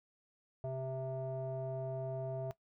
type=tone with low-pass filter; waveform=square; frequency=131.6 Hz; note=C3; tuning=10 cents sharp; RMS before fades=-39 dBFS; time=0.64-2.51 s; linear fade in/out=0 ms; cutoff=660 Hz; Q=5.9; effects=noise-tail reverb RT60 0.1 s tail -18 dB re dry